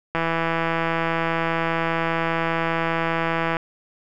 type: click train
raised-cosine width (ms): 0.5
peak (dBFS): -8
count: 565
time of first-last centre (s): 0.15-3.568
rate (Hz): 165
effects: none